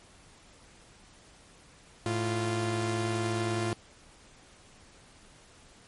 sawtooth tone pair together, 109.42 / 347.4 Hz, A2 / F4, -9 / -9 cents, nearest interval octave + minor sixth, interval 2000 cents, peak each -27 dBFS, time 2.06-3.73 s, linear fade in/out 0 ms, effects pink hiss -56 dBFS RMS until 5.87 s + MP3 48 kbps

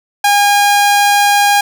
sawtooth tone, 814 Hz, G#5, 35 cents flat, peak -4 dBFS, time 0.24-1.61 s, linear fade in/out 5 ms, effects none

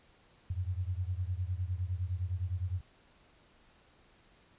sine beating tone pair, 87.31 / 97.11 Hz, F2 / G2, 0 / -16 cents, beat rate 9.8 Hz, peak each -34 / -36 dBFS, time 0.5-2.81 s, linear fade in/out 5 ms, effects pink hiss -64 dBFS RMS until 4.58 s + resampled to 8000 Hz

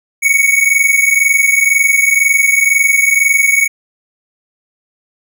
square tone pair together, 2217 / 2239 Hz, C#7 / C#7, 0 / +17 cents, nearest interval unison, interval 17 cents, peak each -12 dBFS, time 0.22-3.68 s, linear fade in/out 20 ms, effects none

